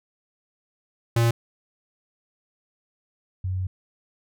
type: tone pair in turn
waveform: square / sine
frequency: 116.54 / 92.85 Hz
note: A#2 / F#2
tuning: 0 / +7 cents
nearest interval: major third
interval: 393 cents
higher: first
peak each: -18 / -24 dBFS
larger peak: first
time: 1.16-1.31 / 3.44-3.67 s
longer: second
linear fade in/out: 5 ms
effects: none